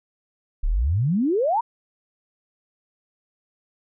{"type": "exponential sweep", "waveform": "sine", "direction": "up", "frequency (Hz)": [30.88, 987.8], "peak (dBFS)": -18, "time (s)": [0.63, 1.61], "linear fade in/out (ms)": 10, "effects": []}